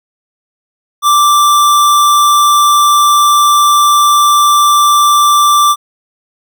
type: tone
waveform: square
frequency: 1174.7 Hz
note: D6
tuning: in tune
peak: -6 dBFS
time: 1.02-5.76 s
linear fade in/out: 50 ms
effects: none